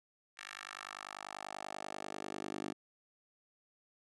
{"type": "tone with high-pass filter sweep", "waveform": "10% pulse", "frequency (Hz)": 50.2, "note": "G1", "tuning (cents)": 42, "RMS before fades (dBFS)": -45, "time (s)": [0.37, 2.73], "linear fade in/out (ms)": 10, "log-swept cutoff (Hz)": [1800, 300], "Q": 1.8, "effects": ["resampled to 22050 Hz"]}